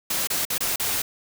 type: noise with dropouts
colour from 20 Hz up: white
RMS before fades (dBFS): -25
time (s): 0.1-1.02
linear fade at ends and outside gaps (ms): 5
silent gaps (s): 0.273-0.301 / 0.452-0.501 / 0.581-0.605 / 0.76-0.797
effects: none